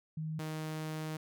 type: tone pair in turn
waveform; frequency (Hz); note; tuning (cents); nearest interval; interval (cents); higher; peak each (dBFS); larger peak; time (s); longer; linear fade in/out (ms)
sine / sawtooth; 157.1 / 156.32; D#3 / D#3; +17 / +8; unison; 9; first; -35 / -33; second; 0.17-0.39 / 0.39-1.17; second; 5
effects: none